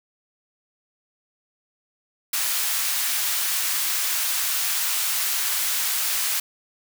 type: high-pass noise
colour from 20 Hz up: white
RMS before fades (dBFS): -24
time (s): 2.33-6.4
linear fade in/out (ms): 5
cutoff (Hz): 1100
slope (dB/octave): 12
effects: none